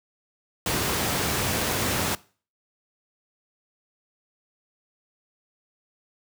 pink noise, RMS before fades -25 dBFS, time 0.66-2.15 s, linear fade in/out 2 ms, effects noise-tail reverb RT60 0.4 s tail -21 dB re dry + high-pass 80 Hz 12 dB/octave

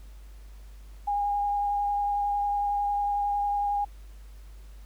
sine tone with vibrato, 815 Hz, G#5, 33 cents flat, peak -24 dBFS, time 1.07-3.85 s, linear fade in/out 10 ms, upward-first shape triangle, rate 11 Hz, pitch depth 14 cents each way, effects added 50 Hz sine -43 dBFS peak until 4.85 s + pink hiss -60 dBFS RMS until 4.85 s

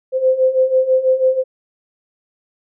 sine beating tone pair, 515 / 521.1 Hz, C5 / C5, -28 / -7 cents, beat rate 6.1 Hz, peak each -17 / -13 dBFS, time 0.12-1.44 s, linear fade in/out 50 ms, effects none

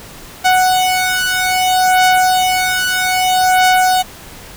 sawtooth beating tone pair, 740 / 740.62 Hz, F#5 / F#5, 0 / +1 cents, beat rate 0.62 Hz, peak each -10 dBFS, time 0.44-4.03 s, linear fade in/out 20 ms, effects pink hiss -35 dBFS RMS until 4.56 s

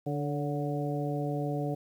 harmonic tone with a mistuned harmonic, 146.2 Hz, D3, 7 cents flat, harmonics 1 / 2 / 3 / 4 / 5, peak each -32 / -35 / -37 / -38 / -39 dBFS, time 0.06-1.75 s, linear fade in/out 10 ms, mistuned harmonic 4, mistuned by -45 cents, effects 10-bit

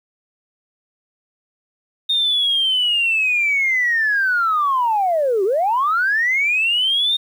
sine linear two-way sweep, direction down then up, 3690 to 366.2 to 3690 Hz, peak -14 dBFS, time 2.09-7.17 s, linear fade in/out 10 ms, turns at 5.44 s, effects tanh soft clip ceiling -10 dBFS + 8-bit

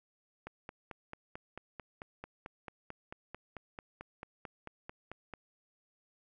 click train, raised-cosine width 0.5 ms, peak -28 dBFS, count 23, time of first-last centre 0.47-5.337 s, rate 4.52 Hz, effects none

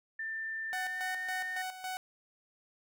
sine tone with pitch glide, 1785 to 1825.7 Hz, A6 to A#6, +24 to -37 cents, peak -35 dBFS, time 0.19-1.62 s, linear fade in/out 5 ms, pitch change +39 cents, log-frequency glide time 0.79-1.15 s
sawtooth tone with tremolo, 746 Hz, F#5, 14 cents sharp, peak -32 dBFS, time 0.73-1.97 s, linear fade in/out 0 ms, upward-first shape square, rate 3.6 Hz, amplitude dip 65%
effects none

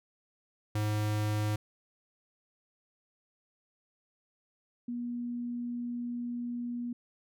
square / sine tone pair in turn, 105.9 / 240.7 Hz, G#2 / B3, +34 / -44 cents, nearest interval octave + major second, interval 1422 cents, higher second, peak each -29 / -33 dBFS, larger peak first, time 0.75-1.56 / 4.88-6.93 s, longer second, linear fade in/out 5 ms, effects none

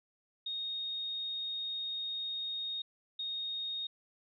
sine tone bursts at uneven times, 3718 Hz, A#7, 5 cents flat, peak -35 dBFS, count 2, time 0.46-2.82 / 3.19-3.87 s, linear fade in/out 5 ms, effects none

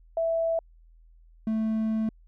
sine / triangle tone pair in turn, 659.3 / 220 Hz, E5 / A3, 0 / 0 cents, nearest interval octave + perfect fifth, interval 1900 cents, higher first, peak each -23 / -22 dBFS, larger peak second, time 0.17-0.59 / 1.47-2.09 s, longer second, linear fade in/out 2 ms, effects added 41 Hz sine -52 dBFS peak until 2.27 s

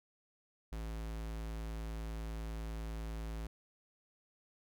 square tone, 55 Hz, A1, in tune, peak -40 dBFS, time 0.72-3.47 s, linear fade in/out 5 ms, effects none

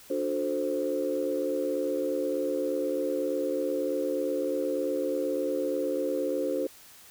sine chord, D dominant seventh, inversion none, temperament equal with one note detuned, 293.7 / 362 / 440 / 523.3 Hz, D4 / F#4 / A4 / C5, 0 / -38 / 0 / 0 cents, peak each -32 / -33 / -33 / -29 dBFS, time 0.1-6.67 s, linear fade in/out 5 ms, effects tanh soft clip ceiling -17 dBFS + white hiss -52 dBFS RMS until 7.1 s

